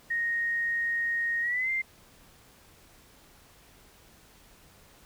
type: tone with pitch glide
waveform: sine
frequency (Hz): 1864.7 to 2093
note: A#6 to C7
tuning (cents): 0 to 0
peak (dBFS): -26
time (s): 0.1-1.82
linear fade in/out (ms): 10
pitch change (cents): +200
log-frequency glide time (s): 1.41-1.7
effects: pink hiss -57 dBFS RMS until 5.05 s